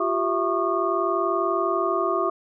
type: tone cluster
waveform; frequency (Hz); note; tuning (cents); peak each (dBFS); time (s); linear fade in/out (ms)
sine; 347.8 / 388.1 / 664 / 1102 / 1214; F4 / G4 / E5 / C#6 / D#6; -7 / -17 / +12 / -11 / -43; -27; 0-2.3; 5
effects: none